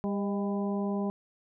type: harmonic tone with a mistuned harmonic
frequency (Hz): 200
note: G3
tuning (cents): +35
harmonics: 1 / 2 / 3 / 4 / 5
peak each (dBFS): -29 / -35 / -39 / -41 / -43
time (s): 0.04-1.1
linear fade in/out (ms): 0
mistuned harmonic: 3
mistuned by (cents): +51
effects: none